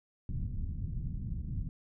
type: low-pass noise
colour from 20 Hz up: pink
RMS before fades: -36 dBFS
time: 0.29-1.69 s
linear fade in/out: 2 ms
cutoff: 180 Hz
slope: 24 dB/octave
effects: none